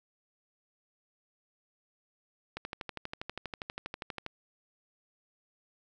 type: click train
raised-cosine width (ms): 0.3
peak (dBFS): -21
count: 22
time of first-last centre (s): 2.57-4.264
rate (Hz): 12.4
effects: none